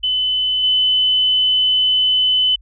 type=tone with level steps; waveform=sine; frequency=3020 Hz; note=F#7; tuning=35 cents sharp; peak=-15 / -12 dBFS; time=0.03-2.56 s; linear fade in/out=10 ms; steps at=0.63 s; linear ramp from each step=10 ms; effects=added 50 Hz sine -43 dBFS peak until 2.61 s